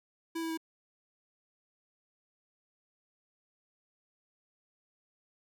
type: tone with pitch steps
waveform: square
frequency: 329.6 / 326.6 / 323.6 Hz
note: E4 / E4 / E4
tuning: 0 / -16 / -32 cents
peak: -34 dBFS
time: 0.35-0.575 s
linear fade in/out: 10 ms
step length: 75 ms
effects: none